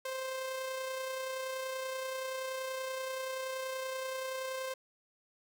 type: tone with amplitude modulation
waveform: sawtooth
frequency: 523.3 Hz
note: C5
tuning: in tune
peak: -31 dBFS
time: 0.05-4.74 s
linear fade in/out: 5 ms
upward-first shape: sine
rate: 30.5 Hz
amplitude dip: 30%
effects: none